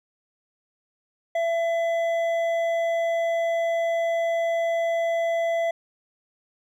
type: tone with hard clipping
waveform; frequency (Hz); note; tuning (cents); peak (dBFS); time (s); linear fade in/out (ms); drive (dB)
sine; 670; E5; +28; -23; 1.35-5.71; 5; 7
effects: none